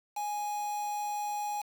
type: tone with quantisation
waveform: triangle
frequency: 830.6 Hz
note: G#5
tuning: in tune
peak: -30 dBFS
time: 0.16-1.62 s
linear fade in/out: 10 ms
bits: 7
effects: none